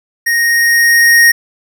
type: tone with level ramp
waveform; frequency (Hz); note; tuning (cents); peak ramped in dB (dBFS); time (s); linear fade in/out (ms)
square; 1864.7; A#6; 0; -11 to -4; 0.26-1.32; 10
effects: none